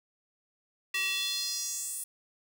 square tone with high-pass filter sweep, 382.3 Hz, G4, 43 cents flat, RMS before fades -33 dBFS, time 0.94-2.04 s, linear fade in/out 5 ms, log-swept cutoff 2300 to 10000 Hz, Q 3.4, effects none

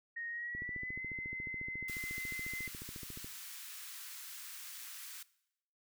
sine tone with pitch glide, 1864.7 to 2057 Hz, A#6 to C7, 0 to -30 cents, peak -39 dBFS, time 0.16-2.68 s, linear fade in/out 10 ms, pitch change +170 cents, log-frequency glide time 0.29-1.04 s
click train, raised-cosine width 3 ms, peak -35 dBFS, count 39, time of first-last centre 0.55-3.245 s, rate 14.1 Hz
white high-pass noise, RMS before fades -48 dBFS, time 1.88-5.23 s, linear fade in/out 5 ms, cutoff 1200 Hz, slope 24 dB/octave
effects noise-tail reverb RT60 0.8 s tail -20 dB re dry

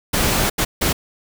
pink noise bursts at uneven times, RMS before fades -18 dBFS, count 3, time 0.13-0.5 / 0.58-0.65 / 0.81-0.93 s, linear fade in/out 10 ms, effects none

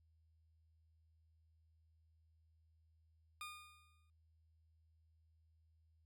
20% pulse tone with exponential decay, 1219 Hz, D#6, 36 cents flat, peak -40 dBFS, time 3.41-4.1 s, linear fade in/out 1 ms, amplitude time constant 150 ms, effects added 80 Hz sine -70 dBFS peak until 6.05 s

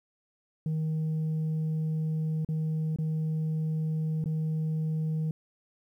sine tone with dropouts, 157.3 Hz, D#3, 19 cents sharp, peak -24 dBFS, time 0.66-5.31 s, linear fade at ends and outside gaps 2 ms, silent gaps 2.448-2.488 / 2.961-2.986 / 4.241-4.258 s, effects tanh soft clip ceiling -26 dBFS + 11-bit

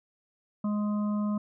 harmonic tone, 208.4 Hz, G#3, 6 cents sharp, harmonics 1 / 3 / 5 / 6, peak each -26 / -41 / -42 / -45 dBFS, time 0.64-1.38 s, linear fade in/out 5 ms, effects none

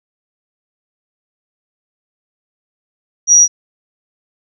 sine tone, 5770 Hz, F#8, 44 cents flat, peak -4 dBFS, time 3.27-3.48 s, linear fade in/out 50 ms, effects none

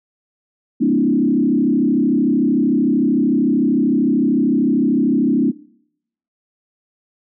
sine tone with frequency modulation, 265.2 Hz, C4, 23 cents sharp, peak -12 dBFS, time 0.8-5.52 s, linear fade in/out 20 ms, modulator 33.3 Hz, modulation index 1.7, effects noise-tail reverb RT60 0.8 s tail -24 dB re dry

